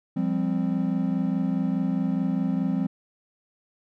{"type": "chord", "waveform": "triangle", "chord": "F suspended second", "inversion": "none", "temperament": "equal with one note detuned", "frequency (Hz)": [174.61, 199.42, 261.6], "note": ["F3", "G3", "C4"], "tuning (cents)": [0, 30, 0], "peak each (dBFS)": -25, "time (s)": [0.16, 2.87], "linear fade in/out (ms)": 10, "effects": []}